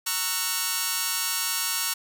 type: chord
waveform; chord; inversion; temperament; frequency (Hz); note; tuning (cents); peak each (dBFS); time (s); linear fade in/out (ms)
5% pulse; F# dominant seventh; first; just; 925 / 1110 / 1332 / 1480; A#5 / C#6 / E6 / F#6; -14 / +2 / +18 / 0; -20; 0.06-1.94; 10
effects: none